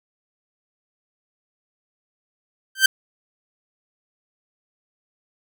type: tone with exponential growth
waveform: sawtooth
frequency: 1558 Hz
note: G6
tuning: 11 cents flat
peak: -3 dBFS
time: 2.75-2.86 s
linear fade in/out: 5 ms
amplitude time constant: 23 ms
effects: none